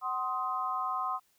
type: chord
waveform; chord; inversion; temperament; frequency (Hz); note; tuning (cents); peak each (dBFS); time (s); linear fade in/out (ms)
sine; C diminished; second; just; 753.5 / 1046.5 / 1255.8; Gb5 / C6 / Eb6; +31 / 0 / +16; -37 / -33 / -34; 0.01-1.2; 50
effects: white hiss -70 dBFS RMS until 1.38 s